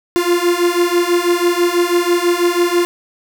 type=beating tone pair; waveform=45% pulse; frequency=346.1 / 352.2 Hz; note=F4 / F4; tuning=-16 / +15 cents; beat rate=6.1 Hz; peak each=-16 / -15 dBFS; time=0.16-2.85 s; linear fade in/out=0 ms; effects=none